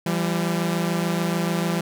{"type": "tone pair together", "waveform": "sawtooth", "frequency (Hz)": [169.17, 196], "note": ["E3", "G3"], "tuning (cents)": [45, 0], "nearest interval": "minor third", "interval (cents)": 255, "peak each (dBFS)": [-19, -22], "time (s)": [0.06, 1.81], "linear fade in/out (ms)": 5, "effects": []}